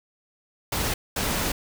pink noise bursts at uneven times, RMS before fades -26 dBFS, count 2, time 0.72-0.94 / 1.16-1.52 s, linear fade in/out 5 ms, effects none

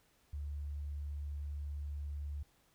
sine tone, 72.6 Hz, D2, 19 cents flat, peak -38 dBFS, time 0.33-2.43 s, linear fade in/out 5 ms, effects pink hiss -71 dBFS RMS until 2.74 s

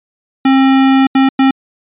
square tone bursts at uneven times, 267.4 Hz, C4, 38 cents sharp, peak -7 dBFS, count 3, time 0.45-1.07 / 1.15-1.29 / 1.39-1.51 s, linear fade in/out 5 ms, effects resampled to 8000 Hz

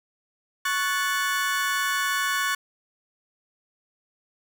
35% pulse chord, F# minor, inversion second, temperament equal with one note detuned, 1108.7 / 1480 / 1742.8 Hz, C#6 / F#6 / A6, 0 / 0 / -17 cents, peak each -26 dBFS, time 0.65-2.55 s, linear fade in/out 5 ms, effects none

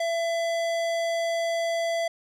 sine tone with hard clipping, 670 Hz, E5, 28 cents sharp, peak -26 dBFS, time 0-2.08 s, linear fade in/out 5 ms, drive 17 dB, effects none

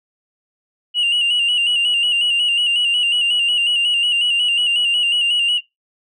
sine tone with vibrato, 2857 Hz, F7, 39 cents sharp, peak -12 dBFS, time 0.94-5.61 s, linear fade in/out 50 ms, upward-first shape square, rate 5.5 Hz, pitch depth 41 cents each way, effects noise-tail reverb RT60 0.2 s tail -26 dB re dry + tanh soft clip ceiling -12 dBFS

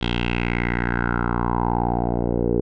10% pulse tone with low-pass filter sweep, 59.2 Hz, A#1, 27 cents sharp, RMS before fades -22 dBFS, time 0.01-2.61 s, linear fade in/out 10 ms, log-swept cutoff 3400 to 440 Hz, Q 5, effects none

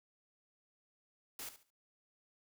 white noise with echo, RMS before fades -45 dBFS, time 1.39-1.49 s, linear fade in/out 2 ms, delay 71 ms, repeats 3, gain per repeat -12 dB, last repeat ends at 1.703 s, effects none

